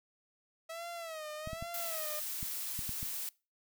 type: tone with vibrato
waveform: sawtooth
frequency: 646 Hz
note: E5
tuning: 35 cents flat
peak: -37 dBFS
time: 0.69-2.2 s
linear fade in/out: 10 ms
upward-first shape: sine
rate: 1.2 Hz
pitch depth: 110 cents each way
type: clicks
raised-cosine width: 5 ms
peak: -30 dBFS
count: 7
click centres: 1.474 / 1.532 / 1.625 / 2.429 / 2.791 / 2.893 / 3.029 s
type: noise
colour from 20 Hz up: blue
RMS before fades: -39 dBFS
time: 1.74-3.29 s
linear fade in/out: 2 ms
effects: noise-tail reverb RT60 0.3 s tail -23 dB re dry